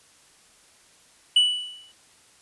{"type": "tone with exponential decay", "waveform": "triangle", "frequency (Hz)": 2960, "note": "F#7", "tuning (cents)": 0, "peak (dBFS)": -11, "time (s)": [1.36, 1.92], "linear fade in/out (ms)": 5, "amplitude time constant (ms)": 120, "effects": ["white hiss -56 dBFS RMS until 2.41 s", "resampled to 24000 Hz"]}